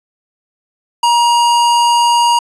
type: tone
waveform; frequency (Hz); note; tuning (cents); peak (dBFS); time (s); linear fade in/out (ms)
square; 948; A#5; +29; -9; 1.03-2.39; 5
effects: resampled to 22050 Hz + 7-bit